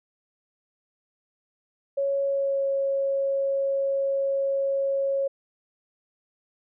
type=tone with pitch glide; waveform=sine; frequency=554.4 to 548.7 Hz; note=C#5 to C#5; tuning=0 to -18 cents; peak=-22 dBFS; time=1.97-5.28 s; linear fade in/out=10 ms; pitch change=-18 cents; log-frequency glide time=2.24-2.65 s; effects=none